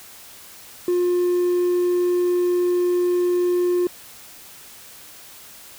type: tone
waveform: triangle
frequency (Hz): 355.4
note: F4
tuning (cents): +30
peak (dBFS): -14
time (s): 0.88-3.87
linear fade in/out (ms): 2
effects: tanh soft clip ceiling -11 dBFS + white hiss -43 dBFS RMS until 5.78 s